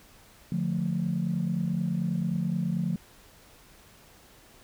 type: chord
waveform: sine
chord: D minor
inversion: none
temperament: just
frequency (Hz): 146.83 / 176.2 / 220.2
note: D3 / F3 / A3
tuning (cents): 0 / +16 / +2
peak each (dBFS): -31 / -27 / -32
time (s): 0.52-2.96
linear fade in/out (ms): 2
effects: tanh soft clip ceiling -18 dBFS + pink hiss -55 dBFS RMS until 4.63 s